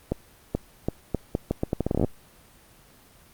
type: accelerating click train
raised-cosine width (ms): 2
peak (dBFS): -10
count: 18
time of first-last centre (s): 0.12-2.046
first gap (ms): 430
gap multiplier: 0.78
effects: pink hiss -54 dBFS RMS until 3.33 s + Opus 24 kbps